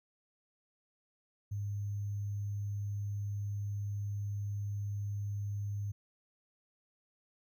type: tone with sample-and-hold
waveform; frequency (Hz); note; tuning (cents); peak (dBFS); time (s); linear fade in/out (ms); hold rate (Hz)
sine; 101.9; G#2; -32; -34; 1.51-5.92; 10; 6300
effects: none